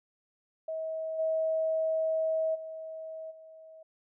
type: tone with level steps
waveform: sine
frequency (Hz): 640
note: D#5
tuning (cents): +49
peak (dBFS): -32 / -26 / -38 / -48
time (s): 0.68-3.83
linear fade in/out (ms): 5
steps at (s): 1.18 / 2.54 / 3.3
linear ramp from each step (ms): 20
effects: none